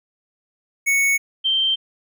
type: tone pair in turn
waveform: square / sine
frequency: 2217 / 3135 Hz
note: C#7 / G7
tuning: 0 / -1 cents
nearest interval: tritone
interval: 599 cents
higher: second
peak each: -16 dBFS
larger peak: neither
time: 0.86-1.18 / 1.44-1.76 s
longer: neither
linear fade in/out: 20 ms
effects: none